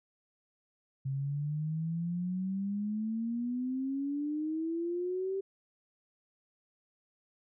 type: exponential sweep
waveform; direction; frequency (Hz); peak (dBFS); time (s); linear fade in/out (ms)
sine; up; 133.3 to 392; -31; 1.05-5.41; 10
effects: none